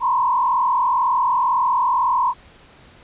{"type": "tone with frequency modulation", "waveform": "sine", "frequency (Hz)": 998, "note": "B5", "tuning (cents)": 18, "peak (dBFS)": -15, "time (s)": [0, 2.34], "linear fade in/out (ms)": 50, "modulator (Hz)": 42, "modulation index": 1.6, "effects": ["pink hiss -48 dBFS RMS until 3.03 s", "resampled to 8000 Hz"]}